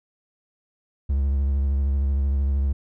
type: tone with vibrato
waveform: triangle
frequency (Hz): 69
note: C#2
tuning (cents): -7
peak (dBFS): -17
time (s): 1.09-2.73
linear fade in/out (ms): 10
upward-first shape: triangle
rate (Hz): 13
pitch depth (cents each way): 58
effects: none